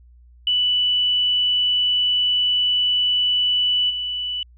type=tone with level steps; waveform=sine; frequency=2970 Hz; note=F#7; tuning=6 cents sharp; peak=-16 / -23 dBFS; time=0.47-4.43 s; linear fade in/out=2 ms; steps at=3.89 s; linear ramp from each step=20 ms; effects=added 60 Hz sine -46 dBFS peak until 4.57 s